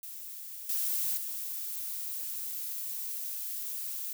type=noise with level steps; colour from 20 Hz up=violet; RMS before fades=-43 / -31 / -37 dBFS; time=0.03-4.13 s; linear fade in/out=2 ms; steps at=0.69 / 1.17 s; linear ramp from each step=5 ms; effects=none